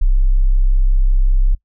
sine tone, 32.7 Hz, C1, in tune, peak -9 dBFS, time 0.01-1.55 s, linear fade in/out 10 ms, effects noise-tail reverb RT60 0.1 s tail -20 dB re dry

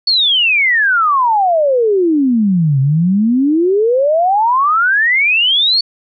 sine exponential two-way sweep, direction down then up, 4489 to 131.1 to 4489 Hz, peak -9 dBFS, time 0.07-5.81 s, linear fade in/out 5 ms, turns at 2.8 s, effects none

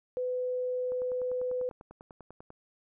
sine tone, 502 Hz, B4, 28 cents sharp, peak -29 dBFS, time 0.17-1.69 s, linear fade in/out 0 ms
click train, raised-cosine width 1 ms, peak -34 dBFS, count 17, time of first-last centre 0.92-2.504 s, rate 10.1 Hz
effects none

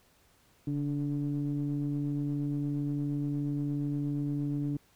triangle ring-modulated tone, 73.42 Hz, D2, in tune, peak -24 dBFS, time 0.67-4.77 s, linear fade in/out 5 ms, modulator 216 Hz, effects pink hiss -65 dBFS RMS until 4.95 s

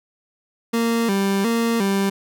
30% pulse tone with vibrato, 213.1 Hz, G#3, 45 cents sharp, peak -15 dBFS, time 0.73-2.1 s, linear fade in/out 10 ms, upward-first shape square, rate 1.4 Hz, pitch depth 140 cents each way, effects none

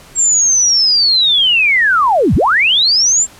sine linear two-way sweep, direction down then up, 7520 to 48.61 to 7520 Hz, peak -8 dBFS, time 0.15-3.27 s, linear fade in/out 50 ms, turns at 2.35 s, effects pink hiss -40 dBFS RMS until 3.39 s + low-pass 12000 Hz 12 dB/octave

